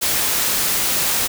white noise, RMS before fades -19 dBFS, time 0.01-1.28 s, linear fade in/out 20 ms, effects none

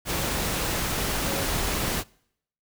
sine tone in noise, 550 Hz, C#5, 14 cents flat, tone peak -33 dBFS, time 1.25-1.47 s, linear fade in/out 50 ms, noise pink, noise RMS -27 dBFS, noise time 0.05-2.04 s, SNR -9 dB, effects noise-tail reverb RT60 0.7 s tail -25 dB re dry

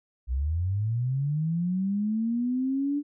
sine linear sweep, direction up, 58.6 to 293.8 Hz, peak -24 dBFS, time 0.27-3.03 s, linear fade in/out 50 ms, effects none

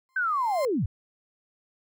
35% pulse tone with exponential growth, 1046.5 Hz, C6, in tune, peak -28 dBFS, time 0.09-0.65 s, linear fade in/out 0 ms, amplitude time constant 120 ms
sine linear sweep, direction down, 1568 to 69.3 Hz, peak -23 dBFS, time 0.16-0.86 s, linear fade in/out 5 ms
effects none

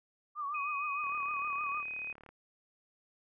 sine tone with vibrato, 1161 Hz, D6, 20 cents flat, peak -34 dBFS, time 0.35-1.84 s, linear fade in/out 50 ms, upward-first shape triangle, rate 6.5 Hz, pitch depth 100 cents each way
sine tone, 2512 Hz, D#7, 16 cents sharp, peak -37 dBFS, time 0.54-2.13 s, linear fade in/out 10 ms
click train, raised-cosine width 0.5 ms, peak -38 dBFS, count 47, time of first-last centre 1.04-2.29 s, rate 36.8 Hz
effects none

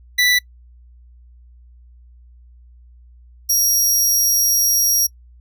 25% pulse tone pair in turn, 1975.5 / 5656 Hz, B6 / F8, 0 / +21 cents, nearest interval octave + tritone, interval 1821 cents, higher second, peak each -9 dBFS, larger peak neither, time 0.18-0.39 / 3.49-5.07 s, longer second, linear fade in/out 10 ms, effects noise-tail reverb RT60 0.1 s tail -26 dB re dry + added 60 Hz sine -43 dBFS peak until 5.4 s

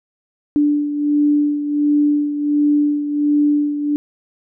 sine beating tone pair, 293.3 / 294.7 Hz, D4 / D4, -2 / +6 cents, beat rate 1.4 Hz, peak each -14 / -21 dBFS, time 0.56-3.96 s, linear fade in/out 0 ms, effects none

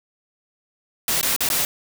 white noise with dropouts, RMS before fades -21 dBFS, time 1.08-1.65 s, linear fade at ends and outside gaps 1 ms, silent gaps 1.212-1.229 / 1.363-1.406 / 1.489-1.501 s, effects none

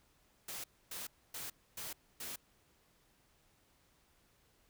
white noise bursts, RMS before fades -44 dBFS, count 5, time 0.48-2.36 s, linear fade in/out 5 ms, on 160 ms, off 270 ms, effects pink hiss -71 dBFS RMS until 4.69 s

